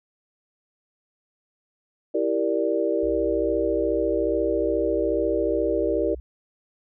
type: chord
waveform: sine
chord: E half-diminished seventh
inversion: none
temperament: equal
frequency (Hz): 329.6 / 392 / 466.2 / 587.3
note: E4 / G4 / Bb4 / D5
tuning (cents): 0 / 0 / 0 / 0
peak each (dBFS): -26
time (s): 2.14-6.15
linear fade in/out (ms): 10
type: tone with vibrato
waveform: sine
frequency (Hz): 61.74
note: B1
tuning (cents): 0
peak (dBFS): -35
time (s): 3.03-6.2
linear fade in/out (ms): 0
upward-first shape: square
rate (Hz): 0.77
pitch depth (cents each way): 14
effects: none